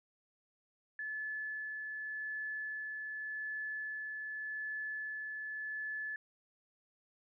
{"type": "tone with tremolo", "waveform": "sine", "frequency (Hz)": 1727, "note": "A6", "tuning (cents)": -33, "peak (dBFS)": -37, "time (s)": [0.99, 6.16], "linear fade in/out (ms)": 2, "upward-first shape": "sine", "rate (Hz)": 0.86, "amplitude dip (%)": 25, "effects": []}